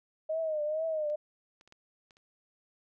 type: tone with vibrato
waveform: sine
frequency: 622.3 Hz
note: D#5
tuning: in tune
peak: -29 dBFS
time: 0.29-1.16 s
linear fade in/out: 10 ms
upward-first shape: triangle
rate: 2.2 Hz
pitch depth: 91 cents each way
type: clicks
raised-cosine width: 0.2 ms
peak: -42 / -40 / -41 / -36 / -41 / -45 dBFS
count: 6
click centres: 1.1 / 1.611 / 1.676 / 1.724 / 2.108 / 2.169 s
effects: none